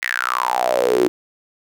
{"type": "tone with high-pass filter sweep", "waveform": "sawtooth", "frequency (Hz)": 61.74, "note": "B1", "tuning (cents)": 0, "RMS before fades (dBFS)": -19, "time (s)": [0.02, 1.08], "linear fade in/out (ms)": 0, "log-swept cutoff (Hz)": [2000, 330], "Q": 8.8, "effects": []}